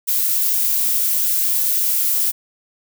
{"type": "noise", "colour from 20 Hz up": "violet", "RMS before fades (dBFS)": -18, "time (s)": [0.07, 2.32], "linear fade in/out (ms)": 20, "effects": []}